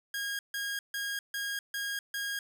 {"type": "tone bursts", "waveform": "sawtooth", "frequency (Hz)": 1631, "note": "G#6", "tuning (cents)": -32, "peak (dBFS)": -29, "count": 6, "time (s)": [0.14, 2.39], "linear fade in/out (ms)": 2, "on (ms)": 250, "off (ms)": 150, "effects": []}